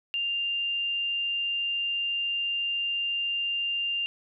sine tone, 2794 Hz, F7, in tune, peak -26 dBFS, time 0.14-4.06 s, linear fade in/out 0 ms, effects none

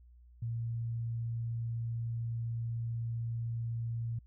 sine tone, 115.9 Hz, A#2, 10 cents flat, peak -33 dBFS, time 0.42-4.19 s, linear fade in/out 5 ms, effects added 60 Hz sine -55 dBFS peak until 4.26 s

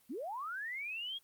sine linear sweep, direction up, 200.3 to 3322 Hz, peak -38 dBFS, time 0.09-1.19 s, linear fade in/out 20 ms, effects white hiss -68 dBFS RMS until 1.23 s + Opus 32 kbps

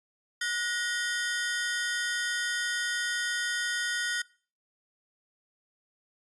sawtooth ring-modulated tone, 1669 Hz, G#6, 8 cents sharp, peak -22 dBFS, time 0.41-4.22 s, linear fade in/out 5 ms, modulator 213 Hz, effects noise-tail reverb RT60 0.4 s tail -22 dB re dry + resampled to 24000 Hz

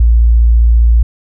sine tone, 57.5 Hz, A#1, 23 cents flat, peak -4 dBFS, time 0-1.03 s, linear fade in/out 5 ms, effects none

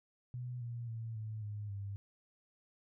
sine tone with pitch steps, 123.7 / 118.52 / 113.56 / 108.81 / 104.26 / 99.9 Hz, B2 / A#2 / A#2 / A2 / G#2 / G2, +3 / +29 / -45 / -19 / +7 / +33 cents, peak -39 dBFS, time 0.34-1.96 s, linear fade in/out 0 ms, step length 270 ms, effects none

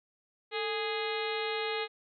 harmonic tone with a mistuned harmonic, 415.3 Hz, G#4, in tune, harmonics 1 / 2 / 3 / 4 / 5 / 6 / 7 / 8 / 9 / 10, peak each -34 / -39 / -42 / -43 / -40 / -42 / -45 / -44 / -43 / -45 dBFS, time 0.51-1.88 s, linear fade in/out 50 ms, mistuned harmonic 1, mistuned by +110 cents, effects none

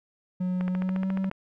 triangle tone with pitch glide, 182.4 to 191.25 Hz, F#3 to G3, -24 to -42 cents, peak -23 dBFS, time 0.4-1.3 s, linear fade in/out 10 ms, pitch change +82 cents, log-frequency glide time 0.69-1.11 s
click train, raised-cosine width 0.5 ms, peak -21 dBFS, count 11, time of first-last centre 0.61-1.314 s, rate 14.2 Hz
effects none

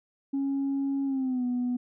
sine tone with pitch glide, 275.3 to 246.7 Hz, C#4 to B3, -12 to -2 cents, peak -24 dBFS, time 0.33-1.77 s, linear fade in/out 10 ms, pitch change -190 cents, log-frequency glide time 1.05-1.45 s, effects tanh soft clip ceiling -23 dBFS

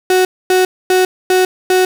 35% pulse tone bursts, 370 Hz, F#4, in tune, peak -7 dBFS, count 5, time 0.1-1.85 s, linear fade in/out 2 ms, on 150 ms, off 250 ms, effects none

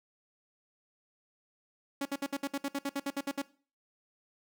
sawtooth tone bursts, 279.4 Hz, C#4, 14 cents sharp, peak -27 dBFS, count 14, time 2.01-3.419 s, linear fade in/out 5 ms, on 44 ms, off 61 ms, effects noise-tail reverb RT60 0.4 s tail -19 dB re dry

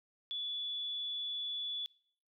sine tone, 3437 Hz, A7, 41 cents flat, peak -36 dBFS, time 0.31-1.86 s, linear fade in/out 0 ms, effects noise-tail reverb RT60 0.6 s tail -22 dB re dry

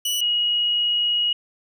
sawtooth / sine tone pair in turn, 2948 / 2896 Hz, F#7 / F#7, -7 / -38 cents, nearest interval unison, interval 31 cents, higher first, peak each -18 dBFS, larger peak neither, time 0.05-0.21 / 0.21-1.33 s, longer second, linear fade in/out 5 ms, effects none

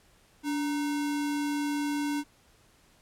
sine tone with sample-and-hold, 289.9 Hz, D4, 22 cents flat, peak -27 dBFS, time 0.43-2.24 s, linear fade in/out 50 ms, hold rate 1225 Hz, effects pink hiss -62 dBFS RMS until 3.01 s + low-pass 12000 Hz 12 dB/octave

